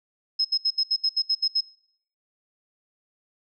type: tone bursts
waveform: sine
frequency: 5150 Hz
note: E8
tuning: 41 cents flat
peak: -19 dBFS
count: 10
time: 0.39-1.61 s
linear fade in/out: 10 ms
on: 59 ms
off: 70 ms
effects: noise-tail reverb RT60 0.7 s tail -24 dB re dry